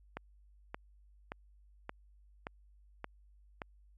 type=click train; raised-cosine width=0.5 ms; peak=-24 dBFS; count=7; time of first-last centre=0.17-3.618 s; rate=1.74 Hz; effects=added 50 Hz sine -59 dBFS peak until 3.97 s + MP3 48 kbps